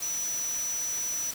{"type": "tone in noise", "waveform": "sine", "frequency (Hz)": 5920, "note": "F#8", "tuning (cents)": 0, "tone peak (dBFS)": -29, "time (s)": [0.02, 1.31], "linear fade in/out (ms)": 5, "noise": "white", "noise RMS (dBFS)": -39, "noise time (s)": [0, 1.34], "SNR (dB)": 7, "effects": []}